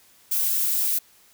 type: noise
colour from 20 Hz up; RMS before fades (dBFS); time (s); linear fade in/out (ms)
violet; -23; 0.31-0.99; 10
effects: white hiss -56 dBFS RMS until 1.33 s